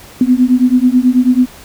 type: beating tone pair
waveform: sine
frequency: 246.9 / 256.1 Hz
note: B3 / C4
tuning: 0 / -37 cents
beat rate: 9.2 Hz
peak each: -10 dBFS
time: 0.21-1.46 s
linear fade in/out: 2 ms
effects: pink hiss -37 dBFS RMS until 1.64 s